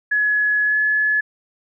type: tone with pitch glide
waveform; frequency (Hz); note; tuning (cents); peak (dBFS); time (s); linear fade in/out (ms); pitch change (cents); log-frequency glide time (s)
sine; 1693 to 1709.7; G#6 to G#6; +33 to +50; -15; 0.11-1.21; 10; +17; 0.64-0.77
effects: none